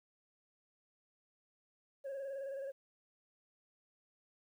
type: tone with vibrato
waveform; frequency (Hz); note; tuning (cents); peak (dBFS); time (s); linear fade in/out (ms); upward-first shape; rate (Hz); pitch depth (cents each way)
sine; 546; C#5; -26; -37; 2.04-2.72; 20; square; 19; 37
effects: tanh soft clip ceiling -39 dBFS + 12-bit